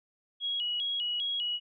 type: tone with vibrato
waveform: sine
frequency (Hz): 3106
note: G7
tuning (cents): -17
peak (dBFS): -29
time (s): 0.4-1.6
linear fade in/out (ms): 50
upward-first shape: square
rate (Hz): 2.5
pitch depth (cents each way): 110
effects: none